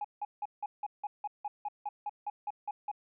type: tone bursts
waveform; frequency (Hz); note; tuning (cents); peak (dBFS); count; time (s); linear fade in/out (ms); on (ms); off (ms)
triangle; 830.6; G#5; 0; -29; 15; 0.01-2.915; 5; 35; 170
effects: tanh soft clip ceiling -30 dBFS + resampled to 8000 Hz